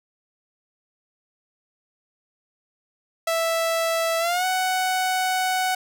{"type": "tone with pitch glide", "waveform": "sawtooth", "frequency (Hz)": [659.3, 744.3], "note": ["E5", "F#5"], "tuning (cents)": [0, 10], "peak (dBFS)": -17, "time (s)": [3.27, 5.75], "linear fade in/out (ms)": 5, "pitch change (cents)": 210, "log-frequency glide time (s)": [4.19, 4.45], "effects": []}